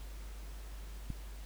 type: click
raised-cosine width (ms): 5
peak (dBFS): -27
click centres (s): 1.103
effects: added 50 Hz sine -43 dBFS peak until 1.45 s + pink hiss -56 dBFS RMS until 1.45 s